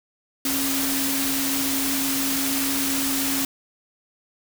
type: tone in noise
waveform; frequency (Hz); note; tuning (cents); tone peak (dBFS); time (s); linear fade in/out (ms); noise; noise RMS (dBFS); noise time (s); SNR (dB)
sine; 272.7; C#4; -28; -26; 0.45-3.45; 2; white; -25; 0.45-3.45; -4
effects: none